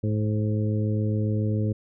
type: harmonic tone with a mistuned harmonic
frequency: 107.2 Hz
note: A2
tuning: 45 cents flat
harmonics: 1 / 2 / 3 / 4 / 5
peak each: -23 / -29 / -33 / -35 / -37 dBFS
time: 0.03-1.73 s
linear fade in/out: 10 ms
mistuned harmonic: 5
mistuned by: -23 cents
effects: none